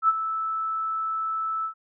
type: tone with ADSR envelope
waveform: sine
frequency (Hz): 1313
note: E6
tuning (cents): -7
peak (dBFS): -14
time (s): 0.02-1.74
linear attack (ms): 65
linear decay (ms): 34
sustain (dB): -11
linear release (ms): 94
effects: none